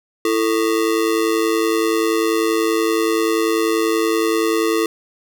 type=ring-modulated tone; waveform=square; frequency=388.6 Hz; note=G4; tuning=15 cents flat; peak=-13 dBFS; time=0.25-4.86 s; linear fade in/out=2 ms; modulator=55.2 Hz; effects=none